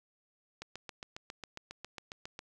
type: click train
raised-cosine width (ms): 0.2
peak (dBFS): -25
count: 14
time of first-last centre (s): 0.62-2.391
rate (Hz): 7.34
effects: none